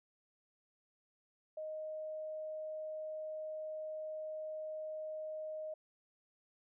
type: tone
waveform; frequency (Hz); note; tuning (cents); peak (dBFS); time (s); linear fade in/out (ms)
sine; 622.3; D#5; 0; -40; 1.57-5.74; 5
effects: none